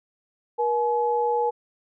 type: tone pair together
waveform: sine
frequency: 477.2 / 850.3 Hz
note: A#4 / G#5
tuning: +41 / +41 cents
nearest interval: minor seventh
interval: 1000 cents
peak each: -23 dBFS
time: 0.58-1.51 s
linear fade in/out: 20 ms
effects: none